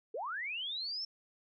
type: linear sweep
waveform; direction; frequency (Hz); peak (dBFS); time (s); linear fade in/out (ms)
sine; up; 394.2 to 5460; -36; 0.14-1.05; 5
effects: none